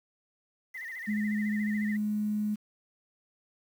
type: tone with vibrato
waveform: sine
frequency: 1925 Hz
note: B6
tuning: 45 cents flat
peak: -37 dBFS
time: 0.74-1.97 s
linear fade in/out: 10 ms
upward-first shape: sine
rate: 14 Hz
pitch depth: 120 cents each way
type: tone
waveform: sine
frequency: 210.6 Hz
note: G#3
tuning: 24 cents sharp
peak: -27 dBFS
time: 1.07-2.56 s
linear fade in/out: 20 ms
effects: 9-bit